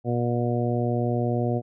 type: harmonic tone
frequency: 120.2 Hz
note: B2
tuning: 46 cents flat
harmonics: 1 / 2 / 3 / 4 / 5 / 6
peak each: -25 / -28 / -30 / -31 / -32 / -33 dBFS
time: 0.04-1.62 s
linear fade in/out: 50 ms
effects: none

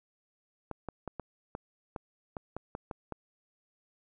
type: clicks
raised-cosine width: 1 ms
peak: -23 dBFS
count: 11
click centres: 0.713 / 0.887 / 1.077 / 1.197 / 1.551 / 1.962 / 2.368 / 2.566 / 2.751 / 2.912 / 3.123 s
effects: none

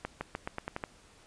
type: accelerating click train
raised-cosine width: 0.5 ms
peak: -19 dBFS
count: 8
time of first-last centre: 0.05-0.838 s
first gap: 160 ms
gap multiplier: 0.88
effects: pink hiss -59 dBFS RMS until 1.26 s + resampled to 22050 Hz

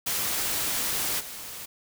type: noise with level steps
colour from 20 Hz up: white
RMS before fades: -28 / -39 dBFS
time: 0.06-1.66 s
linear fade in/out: 10 ms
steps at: 1.19 s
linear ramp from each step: 20 ms
effects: none

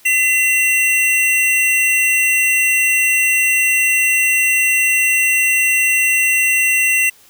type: tone pair together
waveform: square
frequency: 2019 / 2730 Hz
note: B6 / F7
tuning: +38 / -40 cents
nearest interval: perfect fourth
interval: 522 cents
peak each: -18 / -14 dBFS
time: 0.05-7.1 s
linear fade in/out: 10 ms
effects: white hiss -48 dBFS RMS until 7.29 s

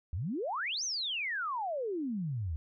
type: exponential two-way sweep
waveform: sine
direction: up then down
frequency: 73 to 6390 to 73 Hz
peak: -32 dBFS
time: 0.13-2.56 s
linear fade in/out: 0 ms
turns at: 0.84 s
effects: none

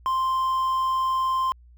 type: tone with quantisation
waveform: triangle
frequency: 1046.5 Hz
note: C6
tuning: in tune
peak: -19 dBFS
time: 0.06-1.52 s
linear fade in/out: 0 ms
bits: 8
effects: added 60 Hz sine -48 dBFS peak until 1.77 s

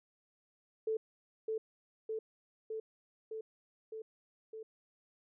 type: tone with echo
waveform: sine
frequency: 440.2 Hz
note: A4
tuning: 1 cent sharp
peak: -31 dBFS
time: 0.87-0.97 s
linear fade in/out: 5 ms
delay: 610 ms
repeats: 6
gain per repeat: -2 dB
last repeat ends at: 4.63 s
effects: none

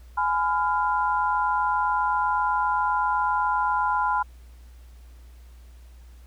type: chord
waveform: sine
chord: F diminished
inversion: first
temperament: just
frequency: 838.1 / 1005.8 / 1396.9 Hz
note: Ab5 / Cb6 / F6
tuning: +16 / +31 / 0 cents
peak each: -26 / -23 / -28 dBFS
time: 0.17-4.23 s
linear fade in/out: 10 ms
effects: added 60 Hz sine -44 dBFS peak until 6.26 s + pink hiss -60 dBFS RMS until 6.26 s

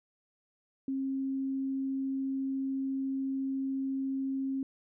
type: tone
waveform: sine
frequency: 268.6 Hz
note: C4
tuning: 46 cents sharp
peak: -30 dBFS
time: 0.88-4.63 s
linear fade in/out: 2 ms
effects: none

